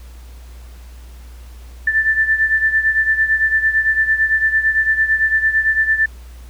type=beating tone pair; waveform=sine; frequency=1765 / 1773.9 Hz; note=A6 / A6; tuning=+5 / +14 cents; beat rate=8.9 Hz; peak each=-14 / -19 dBFS; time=1.87-6.06 s; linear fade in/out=5 ms; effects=added 60 Hz sine -34 dBFS peak until 6.49 s + pink hiss -48 dBFS RMS until 6.49 s